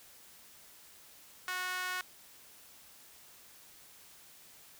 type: tone with high-pass filter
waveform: sawtooth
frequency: 366.4 Hz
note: F#4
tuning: 17 cents flat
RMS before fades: -37 dBFS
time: 1.48-2.01 s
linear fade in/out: 0 ms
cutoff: 1400 Hz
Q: 2.1
effects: white hiss -57 dBFS RMS until 4.79 s